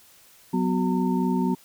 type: tone cluster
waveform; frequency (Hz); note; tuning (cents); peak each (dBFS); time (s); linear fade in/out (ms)
sine; 185.2 / 249 / 370.7 / 911; F#3 / B3 / F#4 / A#5; +2 / +14 / +3 / -40; -24 / -24 / -30 / -31; 0.53-1.55; 10
effects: white hiss -54 dBFS RMS until 1.64 s